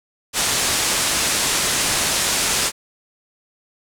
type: low-pass noise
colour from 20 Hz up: white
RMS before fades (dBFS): -20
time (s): 0.33-2.72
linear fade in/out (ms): 50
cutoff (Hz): 9600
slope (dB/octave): 24
effects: none